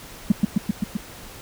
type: tone with echo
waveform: sine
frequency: 205.6 Hz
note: G#3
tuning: 17 cents flat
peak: -9 dBFS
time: 0.3-0.32 s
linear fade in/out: 5 ms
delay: 130 ms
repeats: 5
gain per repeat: -2 dB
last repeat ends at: 0.97 s
effects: tanh soft clip ceiling -7 dBFS + pink hiss -41 dBFS RMS until 1.41 s